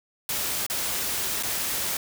white noise with dropouts, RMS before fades -28 dBFS, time 0.29-1.97 s, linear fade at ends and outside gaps 2 ms, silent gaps 0.665-0.699 / 1.427-1.433 s, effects none

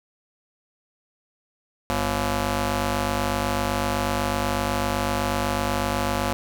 10% pulse ring-modulated tone, 151.2 Hz, D#3, 49 cents flat, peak -11 dBFS, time 1.9-6.33 s, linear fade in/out 0 ms, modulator 402 Hz, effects none

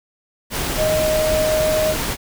sine tone in noise, 622.3 Hz, D#5, in tune, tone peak -16 dBFS, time 0.76-1.96 s, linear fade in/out 50 ms, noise pink, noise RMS -23 dBFS, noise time 0.5-2.17 s, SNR +4 dB, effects none

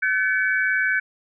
sine tone cluster, 1520 / 1724 / 2266 Hz, F#6 / A6 / C#7, +46 / -36 / +37 cents, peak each -20 / -25 / -27 dBFS, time 0.02-1 s, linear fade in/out 10 ms, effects none

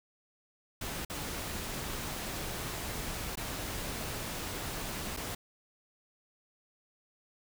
pink noise with dropouts, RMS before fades -38 dBFS, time 0.81-5.35 s, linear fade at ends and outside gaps 5 ms, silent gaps 1.05-1.098 / 3.356-3.372 / 5.166-5.171 s, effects none

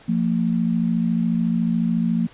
sine tone pair together, 174.61 / 228.6 Hz, F3 / A#3, 0 / -34 cents, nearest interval perfect fourth, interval 466 cents, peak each -21 / -20 dBFS, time 0.08-2.27 s, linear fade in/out 10 ms, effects pink hiss -48 dBFS RMS until 2.33 s + resampled to 8000 Hz

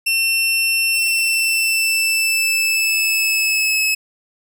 sawtooth tone with pitch glide, 2700 to 2584 Hz, E7 to E7, +41 to -35 cents, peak -12 dBFS, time 0.06-3.95 s, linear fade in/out 10 ms, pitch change -76 cents, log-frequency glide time 0.92-3.83 s, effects none

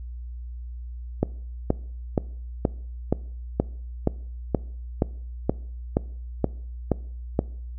click train, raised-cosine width 2 ms, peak -6 dBFS, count 14, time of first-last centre 1.23-7.391 s, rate 2.11 Hz, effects noise-tail reverb RT60 0.6 s tail -22 dB re dry + added 60 Hz sine -33 dBFS peak until 7.78 s

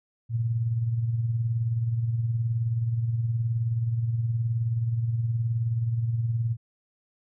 sine tone with tremolo, 115.7 Hz, A#2, 13 cents flat, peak -21 dBFS, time 0.29-6.57 s, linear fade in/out 50 ms, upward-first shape sine, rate 19 Hz, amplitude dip 50%, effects none

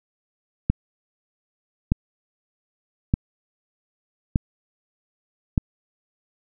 click train, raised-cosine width 5 ms, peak -5 dBFS, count 5, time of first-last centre 0.7-5.578 s, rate 0.82 Hz, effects none

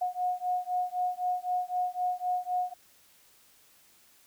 sine beating tone pair, 723 / 726.9 Hz, F#5 / F#5, -40 / -31 cents, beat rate 3.9 Hz, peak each -31 / -31 dBFS, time 0.01-2.74 s, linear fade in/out 10 ms, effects white hiss -61 dBFS RMS until 4.26 s

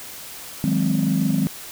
sine chord, Ab dominant seventh, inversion second, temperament equal with one note detuned, 159.38 / 185 / 207.7 / 261.6 Hz, Eb3 / Gb3 / Ab3 / C4, +42 / 0 / 0 / 0 cents, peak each -22 dBFS, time 0.64-1.47 s, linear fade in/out 0 ms, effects tanh soft clip ceiling -11 dBFS + white hiss -37 dBFS RMS until 1.71 s

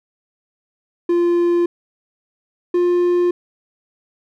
triangle tone pair in turn, 346.5 / 352.8 Hz, F4 / F4, -14 / +18 cents, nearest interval unison, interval 32 cents, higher second, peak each -11 dBFS, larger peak neither, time 1.09-1.66 / 2.74-3.31 s, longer neither, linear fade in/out 5 ms, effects none

